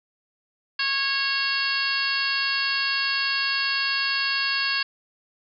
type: harmonic tone with a mistuned harmonic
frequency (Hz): 549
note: C#5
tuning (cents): -17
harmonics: 2 / 3 / 4 / 5 / 6 / 7 / 8 / 9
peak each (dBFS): -33 / -27 / -35 / -28 / -34 / -38 / -27 / -33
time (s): 0.79-4.83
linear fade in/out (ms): 5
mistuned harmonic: 8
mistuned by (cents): +17
effects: none